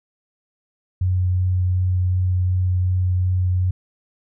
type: tone with vibrato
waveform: sine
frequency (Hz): 91.4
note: F#2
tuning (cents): -21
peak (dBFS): -16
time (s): 1.01-3.71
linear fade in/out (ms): 5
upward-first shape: sine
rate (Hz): 2.7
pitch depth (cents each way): 9
effects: none